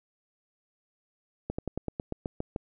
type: slowing click train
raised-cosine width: 2 ms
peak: -18 dBFS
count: 10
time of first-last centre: 1.5-2.561 s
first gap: 85 ms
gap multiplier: 1.08
effects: none